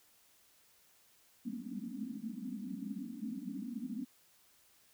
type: band-pass noise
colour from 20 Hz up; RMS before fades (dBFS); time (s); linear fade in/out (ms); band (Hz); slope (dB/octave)
white; -42; 1.45-4.05; 10; 190 to 280; 96
effects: white hiss -67 dBFS RMS until 4.93 s